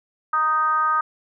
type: tone with frequency modulation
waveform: sine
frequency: 1244 Hz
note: D#6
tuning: 1 cent flat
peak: -17 dBFS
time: 0.33-1.01 s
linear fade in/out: 5 ms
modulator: 311 Hz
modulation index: 0.63
effects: none